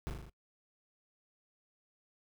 brown noise with echo, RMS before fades -37 dBFS, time 0.07-0.1 s, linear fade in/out 0 ms, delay 39 ms, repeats 5, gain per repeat -3 dB, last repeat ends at 0.295 s, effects noise-tail reverb RT60 0.1 s tail -24 dB re dry

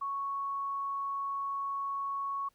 sine tone, 1108.7 Hz, C#6, in tune, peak -32 dBFS, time 0.01-2.49 s, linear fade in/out 10 ms, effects pink hiss -72 dBFS RMS until 2.54 s

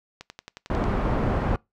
click train, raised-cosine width 0.2 ms, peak -21 dBFS, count 8, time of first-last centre 0.21-0.841 s, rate 11.1 Hz
pink low-pass noise, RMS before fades -24 dBFS, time 0.7-1.56 s, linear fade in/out 2 ms, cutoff 1100 Hz, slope 12 dB/octave
effects noise-tail reverb RT60 0.2 s tail -24 dB re dry

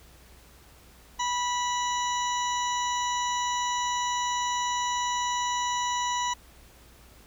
harmonic tone, 980 Hz, B5, 14 cents flat, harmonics 1 / 2 / 3 / 4 / 6 / 7, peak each -27 / -36 / -37 / -37 / -36 / -40 dBFS, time 1.19-6.34 s, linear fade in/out 10 ms, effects added 60 Hz sine -55 dBFS peak until 7.26 s + pink hiss -55 dBFS RMS until 7.26 s

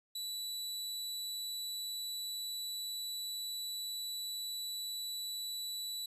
sawtooth tone, 3951 Hz, B7, in tune, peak -35 dBFS, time 0.15-6.06 s, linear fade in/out 5 ms, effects resampled to 32000 Hz

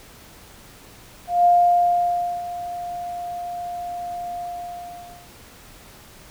sine tone with ADSR envelope, 703 Hz, F5, 11 cents sharp, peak -11 dBFS, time 1.27-5.31 s, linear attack 180 ms, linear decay 970 ms, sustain -16 dB, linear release 900 ms, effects pink hiss -46 dBFS RMS until 6.3 s

